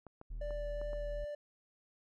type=clicks; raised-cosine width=1 ms; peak=-36 dBFS; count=5; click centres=0.067 / 0.214 / 0.507 / 0.815 / 0.932 s
type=tone; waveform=triangle; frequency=40.19 Hz; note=E1; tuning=43 cents flat; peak=-37 dBFS; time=0.3-1.25 s; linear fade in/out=10 ms
type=tone with vibrato; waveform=triangle; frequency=586 Hz; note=D5; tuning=4 cents flat; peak=-37 dBFS; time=0.41-1.35 s; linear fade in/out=5 ms; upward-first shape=sine; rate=2.6 Hz; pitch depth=8 cents each way
effects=none